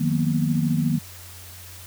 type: chord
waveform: sine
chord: B major seventh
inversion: first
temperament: equal with one note detuned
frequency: 155.56 / 180.88 / 233.1 / 246.9 Hz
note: D#3 / F#3 / A#3 / B3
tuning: 0 / -39 / 0 / 0 cents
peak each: -22 / -27 / -24 / -28 dBFS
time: 0-0.99 s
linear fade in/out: 10 ms
effects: added 90 Hz sine -43 dBFS peak until 1.86 s + white hiss -43 dBFS RMS until 1.86 s